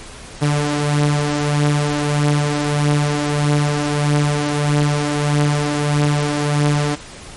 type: beating tone pair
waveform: sawtooth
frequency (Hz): 146.5 / 148.1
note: D3 / D3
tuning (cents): -4 / +15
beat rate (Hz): 1.6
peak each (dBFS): -12 / -17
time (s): 0.41-6.96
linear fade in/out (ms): 20
effects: pink hiss -36 dBFS RMS until 7.36 s + MP3 48 kbps